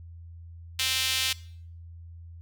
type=tone with high-pass filter; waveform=sawtooth; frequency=261.6 Hz; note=C4; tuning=in tune; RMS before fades=-27 dBFS; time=0.79-1.33 s; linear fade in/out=5 ms; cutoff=3100 Hz; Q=1.8; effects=noise-tail reverb RT60 0.6 s tail -21 dB re dry + added 84 Hz sine -42 dBFS peak until 2.41 s